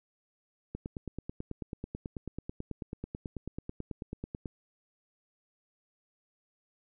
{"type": "click train", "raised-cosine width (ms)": 3, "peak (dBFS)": -24, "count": 35, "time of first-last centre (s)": [0.75, 4.458], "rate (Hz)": 9.17, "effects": []}